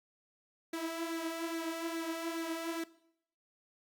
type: tone with flanger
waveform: sawtooth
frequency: 329.6 Hz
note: E4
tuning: in tune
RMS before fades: -38 dBFS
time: 0.73-2.84 s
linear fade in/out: 5 ms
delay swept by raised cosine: 0.48 to 4.68 ms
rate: 2.4 Hz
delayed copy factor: +0.55
effects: noise-tail reverb RT60 0.7 s tail -19 dB re dry + Opus 48 kbps